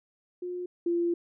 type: tone pair in turn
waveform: sine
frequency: 357.8 / 343.6 Hz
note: F4 / F4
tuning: +42 / -28 cents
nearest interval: minor second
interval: 70 cents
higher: first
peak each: -32 / -24 dBFS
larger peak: second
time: 0.42-0.66 / 0.86-1.14 s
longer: second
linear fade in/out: 5 ms
effects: none